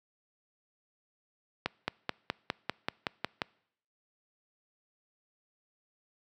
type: accelerating click train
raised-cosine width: 0.3 ms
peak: -13 dBFS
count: 10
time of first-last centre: 1.66-3.418 s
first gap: 220 ms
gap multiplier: 0.97
effects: noise-tail reverb RT60 0.7 s tail -25 dB re dry + high-pass 100 Hz 12 dB/octave